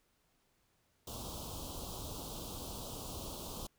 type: band-stop noise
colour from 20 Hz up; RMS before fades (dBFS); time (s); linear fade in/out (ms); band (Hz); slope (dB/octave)
pink; -44; 1.07-3.67; 5; 1200 to 3000; 48
effects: pink hiss -75 dBFS RMS until 3.78 s